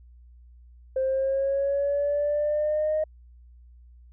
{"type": "linear sweep", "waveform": "sine", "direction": "up", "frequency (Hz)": [523.3, 622.3], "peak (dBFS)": -21, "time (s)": [0.96, 3.04], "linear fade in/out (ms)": 5, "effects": ["tanh soft clip ceiling -18 dBFS", "added 60 Hz sine -48 dBFS peak until 4.12 s"]}